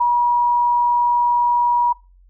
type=tone; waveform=sine; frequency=962 Hz; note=B5; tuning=46 cents flat; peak=-13 dBFS; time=0-1.93 s; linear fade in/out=10 ms; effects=noise-tail reverb RT60 0.3 s tail -23 dB re dry + added 45 Hz sine -47 dBFS peak until 2.29 s